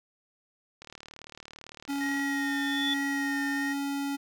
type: click train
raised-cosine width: 0.2 ms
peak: -27 dBFS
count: 53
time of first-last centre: 0.82-2.196 s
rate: 37.8 Hz
type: tone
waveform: square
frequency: 280 Hz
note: C#4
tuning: 18 cents sharp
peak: -30 dBFS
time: 1.88-4.17 s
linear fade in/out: 20 ms
type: tone with vibrato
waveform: triangle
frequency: 1864.7 Hz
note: A#6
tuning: in tune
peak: -30 dBFS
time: 2-3.74 s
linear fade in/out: 20 ms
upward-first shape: sine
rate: 1.2 Hz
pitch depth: 45 cents each way
type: tone with exponential growth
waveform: sine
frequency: 3467 Hz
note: A7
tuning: 26 cents flat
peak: -26 dBFS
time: 2.02-2.94 s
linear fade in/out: 5 ms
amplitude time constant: 200 ms
effects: none